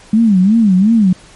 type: tone with vibrato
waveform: sine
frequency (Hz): 205.4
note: G#3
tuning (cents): -19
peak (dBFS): -6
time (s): 0.13-1.13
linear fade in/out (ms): 5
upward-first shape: sine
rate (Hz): 2.8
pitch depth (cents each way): 210
effects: pink hiss -41 dBFS RMS until 1.35 s + MP3 48 kbps